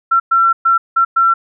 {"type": "tone bursts at uneven times", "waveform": "sine", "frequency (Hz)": 1353, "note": "E6", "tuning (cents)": 45, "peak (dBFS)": -8, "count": 5, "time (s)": [[0.11, 0.2], [0.31, 0.53], [0.65, 0.78], [0.96, 1.05], [1.16, 1.34]], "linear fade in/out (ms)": 10, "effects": []}